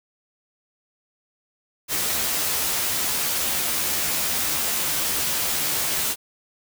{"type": "noise with comb filter", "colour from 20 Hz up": "white", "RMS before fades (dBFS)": -24, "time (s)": [1.88, 6.16], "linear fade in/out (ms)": 50, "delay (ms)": 13, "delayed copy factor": 0.6, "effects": []}